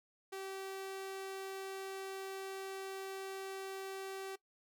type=tone; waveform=sawtooth; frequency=385.9 Hz; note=G4; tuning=27 cents flat; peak=-38 dBFS; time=0.32-4.36 s; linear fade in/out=10 ms; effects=noise-tail reverb RT60 0.1 s tail -20 dB re dry